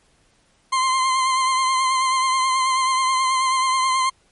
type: tone with vibrato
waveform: 40% pulse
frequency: 1045 Hz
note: C6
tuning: 2 cents flat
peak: -16 dBFS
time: 0.72-4.1 s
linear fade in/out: 10 ms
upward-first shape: triangle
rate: 9.3 Hz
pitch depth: 36 cents each way
effects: pink hiss -60 dBFS RMS until 4.31 s + MP3 48 kbps